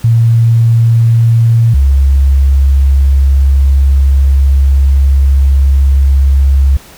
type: tone pair in turn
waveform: sine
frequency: 115.3 / 68.24 Hz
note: A#2 / C#2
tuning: -19 / -27 cents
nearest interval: major sixth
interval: 908 cents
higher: first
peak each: -4 dBFS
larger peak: neither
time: 0.04-1.74 / 1.74-6.77 s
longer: second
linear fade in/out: 5 ms
effects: pink hiss -36 dBFS RMS until 6.97 s